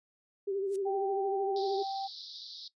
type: tone with vibrato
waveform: sine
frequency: 392 Hz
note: G4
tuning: in tune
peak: -30 dBFS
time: 0.47-1.83 s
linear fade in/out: 10 ms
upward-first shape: sine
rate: 13 Hz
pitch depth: 53 cents each way
type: noise with exponential growth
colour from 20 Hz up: violet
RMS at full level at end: -39 dBFS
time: 0.66-0.76 s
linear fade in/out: 2 ms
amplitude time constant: 21 ms
type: tone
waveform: sine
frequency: 781 Hz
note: G5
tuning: 7 cents flat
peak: -33 dBFS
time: 0.85-2.08 s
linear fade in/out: 20 ms
type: band-pass noise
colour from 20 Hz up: pink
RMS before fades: -46 dBFS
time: 1.56-2.68 s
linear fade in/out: 2 ms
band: 3600 to 5200 Hz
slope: 96 dB/octave
effects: noise-tail reverb RT60 0.1 s tail -17 dB re dry + resampled to 22050 Hz